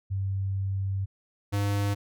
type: tone pair in turn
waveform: sine / square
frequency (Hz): 97 / 101.2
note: G2 / G#2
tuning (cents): -18 / -44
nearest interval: minor second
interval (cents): 74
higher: second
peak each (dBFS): -26 / -25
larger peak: second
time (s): 0.1-1.06 / 1.52-1.95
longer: first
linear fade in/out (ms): 20
effects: none